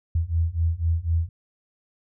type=beating tone pair; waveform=sine; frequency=80.9 / 84.9 Hz; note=E2 / F2; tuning=-32 / -48 cents; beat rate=4 Hz; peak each=-24 / -23 dBFS; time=0.15-1.29 s; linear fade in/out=5 ms; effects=none